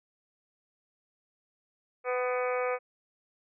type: harmonic tone with a mistuned harmonic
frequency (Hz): 250.3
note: B3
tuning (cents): +23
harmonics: 2 / 3 / 4 / 5 / 6 / 7 / 8 / 9 / 10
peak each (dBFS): -29 / -37 / -41 / -36 / -43 / -45 / -46 / -39 / -46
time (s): 2.04-2.79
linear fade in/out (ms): 50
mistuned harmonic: 5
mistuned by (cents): -15
effects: none